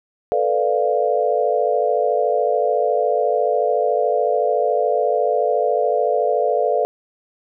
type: chord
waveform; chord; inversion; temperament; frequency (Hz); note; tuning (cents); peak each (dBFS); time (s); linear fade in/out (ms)
sine; B half-diminished seventh; third; equal; 440 / 493.9 / 587.3 / 698.5; A4 / B4 / D5 / F5; 0 / 0 / 0 / 0; -21; 0.32-6.85; 0
effects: none